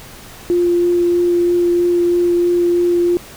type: tone with vibrato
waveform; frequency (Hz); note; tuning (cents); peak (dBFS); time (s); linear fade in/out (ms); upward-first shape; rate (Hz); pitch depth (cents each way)
sine; 349.2; F4; 0; -11; 0.5-3.17; 0; sine; 3.1; 8
effects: pink hiss -37 dBFS RMS until 3.36 s